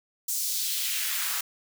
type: noise with high-pass filter sweep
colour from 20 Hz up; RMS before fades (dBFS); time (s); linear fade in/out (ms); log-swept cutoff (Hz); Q
white; -29; 0.28-1.41; 5; 6800 to 1100; 1.4
effects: none